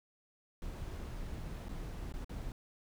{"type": "noise with dropouts", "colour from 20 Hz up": "brown", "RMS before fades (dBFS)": -42, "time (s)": [0.62, 2.52], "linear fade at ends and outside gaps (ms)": 1, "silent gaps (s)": [[1.685, 1.691], [2.124, 2.139], [2.245, 2.294]], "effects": []}